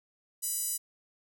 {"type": "tone with high-pass filter", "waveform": "5% pulse", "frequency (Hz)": 988, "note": "B5", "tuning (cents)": 0, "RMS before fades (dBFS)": -33, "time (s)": [0.42, 0.78], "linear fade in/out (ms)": 20, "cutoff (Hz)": 8600, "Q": 1.2, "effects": []}